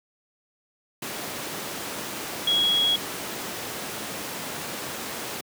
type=tone in noise; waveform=sine; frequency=3322 Hz; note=G#7; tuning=in tune; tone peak=-19 dBFS; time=2.47-2.96 s; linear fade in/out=5 ms; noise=pink; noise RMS=-32 dBFS; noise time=1.02-5.41 s; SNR=+10 dB; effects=high-pass 200 Hz 12 dB/octave